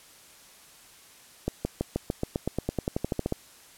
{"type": "accelerating click train", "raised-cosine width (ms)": 2, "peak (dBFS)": -13, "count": 18, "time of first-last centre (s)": [1.48, 3.324], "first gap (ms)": 170, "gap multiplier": 0.94, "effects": ["white hiss -53 dBFS RMS until 3.77 s", "low-pass 12000 Hz 12 dB/octave"]}